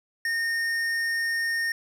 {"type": "tone with tanh clipping", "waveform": "triangle", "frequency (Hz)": 1836, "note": "A#6", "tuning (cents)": -27, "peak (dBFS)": -26, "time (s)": [0.25, 1.72], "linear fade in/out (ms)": 2, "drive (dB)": 16, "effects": []}